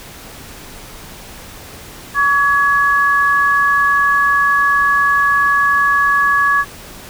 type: tone pair together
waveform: sine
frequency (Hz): 1133.6 / 1682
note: C#6 / G#6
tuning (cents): +38 / +22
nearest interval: perfect fifth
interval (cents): 684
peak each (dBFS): -13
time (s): 2.14-6.65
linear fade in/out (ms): 50
effects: pink hiss -35 dBFS RMS until 7.09 s